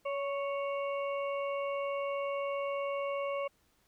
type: harmonic tone with a mistuned harmonic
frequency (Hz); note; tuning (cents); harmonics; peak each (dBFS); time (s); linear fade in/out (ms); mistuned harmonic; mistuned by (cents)
554.4; C#5; 0; 1 / 2 / 4 / 5; -33 / -39 / -45 / -47; 0.05-3.48; 10; 1; +22
effects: pink hiss -71 dBFS RMS until 3.87 s